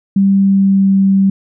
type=tone with pitch glide; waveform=sine; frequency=196 to 194.31 Hz; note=G3 to G3; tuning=0 to -15 cents; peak=-7 dBFS; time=0.16-1.3 s; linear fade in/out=5 ms; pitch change=-15 cents; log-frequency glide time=0.34-0.93 s; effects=none